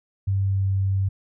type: tone with pitch glide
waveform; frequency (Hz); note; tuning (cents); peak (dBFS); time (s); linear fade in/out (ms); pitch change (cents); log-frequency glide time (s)
sine; 97.6 to 96.81; G2 to G2; -7 to -21; -19; 0.27-1.09; 10; -14; 0.44-0.65
effects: none